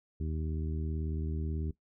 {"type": "harmonic tone", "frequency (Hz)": 78.3, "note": "D#2", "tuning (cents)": 11, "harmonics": [1, 2, 3, 4, 5], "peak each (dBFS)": [-33, -39, -43, -45, -47], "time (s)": [0.2, 1.71], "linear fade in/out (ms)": 5, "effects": ["noise-tail reverb RT60 0.1 s tail -17 dB re dry"]}